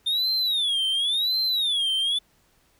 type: tone with vibrato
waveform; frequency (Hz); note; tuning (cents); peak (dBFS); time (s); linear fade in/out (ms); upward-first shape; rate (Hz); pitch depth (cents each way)
triangle; 3587; A7; +33; -20; 0.06-2.19; 10; sine; 0.93; 240
effects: pink hiss -63 dBFS RMS until 2.79 s